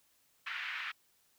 white band-pass noise, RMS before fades -40 dBFS, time 0.46-0.92 s, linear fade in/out 10 ms, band 1400 to 2500 Hz, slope 24 dB/octave, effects white hiss -71 dBFS RMS until 1.38 s

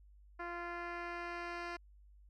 10% pulse tone with low-pass filter sweep, 346.3 Hz, F4, 15 cents flat, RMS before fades -43 dBFS, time 0.39-1.77 s, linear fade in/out 10 ms, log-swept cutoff 1700 to 3800 Hz, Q 1.1, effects added 50 Hz sine -58 dBFS peak until 2.29 s

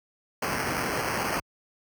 white noise with sample-and-hold, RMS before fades -29 dBFS, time 0.42-1.4 s, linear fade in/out 5 ms, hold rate 3675 Hz, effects high-pass 60 Hz 12 dB/octave

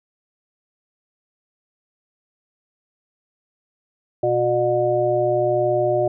harmonic tone, 120.9 Hz, B2, 36 cents flat, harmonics 1 / 3 / 5 / 6, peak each -28 / -21 / -19 / -25 dBFS, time 4.23-6.08 s, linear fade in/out 5 ms, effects none

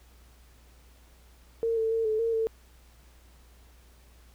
sine tone with pitch steps, 457.4 / 446.2 / 452.7 / 434.3 / 457.9 / 447.2 Hz, A#4 / A4 / A4 / A4 / A#4 / A4, -33 / +24 / +49 / -23 / -31 / +28 cents, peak -24 dBFS, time 1.63-2.47 s, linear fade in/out 0 ms, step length 140 ms, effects added 60 Hz sine -54 dBFS peak until 4.34 s + pink hiss -61 dBFS RMS until 4.34 s

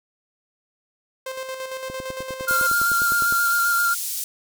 sawtooth tone with tremolo, 523.3 Hz, C5, in tune, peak -24 dBFS, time 1.26-2.67 s, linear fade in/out 5 ms, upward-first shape square, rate 8.8 Hz, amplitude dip 45%
click train, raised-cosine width 2 ms, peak -21 dBFS, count 15, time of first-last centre 1.9-3.324 s, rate 9.83 Hz
triangle tone with vibrato, 1396.9 Hz, F6, in tune, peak -16 dBFS, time 2.47-3.95 s, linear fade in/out 20 ms, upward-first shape square, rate 7.6 Hz, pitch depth 16 cents each way
white band-pass noise, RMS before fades -28 dBFS, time 2.48-4.24 s, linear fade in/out 2 ms, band 5800 to 16000 Hz, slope 12 dB/octave
effects none

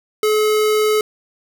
square tone, 427.9 Hz, A4, 48 cents flat, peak -14 dBFS, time 0.23-1.01 s, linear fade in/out 2 ms, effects none

